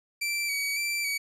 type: tone with vibrato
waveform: sawtooth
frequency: 2304 Hz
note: D7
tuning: 34 cents flat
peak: -24 dBFS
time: 0.21-1.18 s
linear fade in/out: 10 ms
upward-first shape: square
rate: 1.8 Hz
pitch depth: 28 cents each way
effects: resampled to 32000 Hz